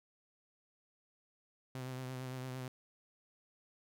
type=tone with vibrato; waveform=sawtooth; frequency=128.8 Hz; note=C3; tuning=27 cents flat; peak=-37 dBFS; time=1.75-2.68 s; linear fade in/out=2 ms; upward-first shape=triangle; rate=8.8 Hz; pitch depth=36 cents each way; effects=none